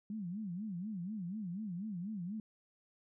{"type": "tone with vibrato", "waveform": "sine", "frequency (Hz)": 194, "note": "G3", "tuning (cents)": -18, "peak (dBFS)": -38, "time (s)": [0.1, 2.4], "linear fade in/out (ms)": 2, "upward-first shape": "sine", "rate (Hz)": 4.1, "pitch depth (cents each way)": 230, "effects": []}